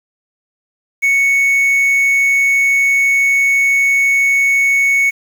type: tone with quantisation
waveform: triangle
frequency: 2217 Hz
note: C#7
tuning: in tune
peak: -8 dBFS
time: 1.02-5.11 s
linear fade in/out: 20 ms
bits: 6
effects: none